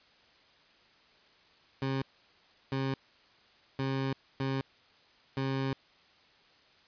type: tone bursts at uneven times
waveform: 20% pulse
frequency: 134.5 Hz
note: C3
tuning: 48 cents sharp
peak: -25 dBFS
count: 5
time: 1.82-2.02 / 2.72-2.94 / 3.79-4.13 / 4.4-4.61 / 5.37-5.73 s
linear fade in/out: 2 ms
effects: white hiss -62 dBFS RMS until 6.87 s + resampled to 11025 Hz